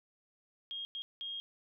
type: tone bursts at uneven times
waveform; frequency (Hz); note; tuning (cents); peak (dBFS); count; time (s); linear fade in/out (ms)
sine; 3246; G#7; -40; -38; 3; 0.71-0.85 / 0.95-1.02 / 1.21-1.4; 0
effects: none